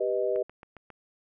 sine chord, G augmented, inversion none, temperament equal, 392 / 493.9 / 622.3 Hz, G4 / B4 / D#5, 0 / 0 / 0 cents, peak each -29 dBFS, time 0-0.43 s, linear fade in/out 10 ms
click train, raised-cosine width 0.5 ms, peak -31 dBFS, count 5, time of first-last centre 0.36-0.903 s, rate 7.37 Hz
effects none

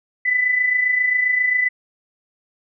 sine tone pair together, 1972.5 / 2000 Hz, B6 / B6, -3 / +21 cents, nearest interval unison, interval 24 cents, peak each -24 / -16 dBFS, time 0.25-1.69 s, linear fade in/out 10 ms, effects none

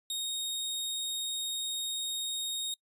sawtooth tone, 3729 Hz, A#7, in tune, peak -29 dBFS, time 0.1-2.74 s, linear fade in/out 2 ms, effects noise-tail reverb RT60 0.1 s tail -26 dB re dry + resampled to 32000 Hz

